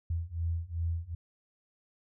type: beating tone pair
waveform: sine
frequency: 82.41 / 85.01 Hz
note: E2 / F2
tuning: 0 / -46 cents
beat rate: 2.6 Hz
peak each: -34 / -33 dBFS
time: 0.1-1.15 s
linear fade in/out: 5 ms
effects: none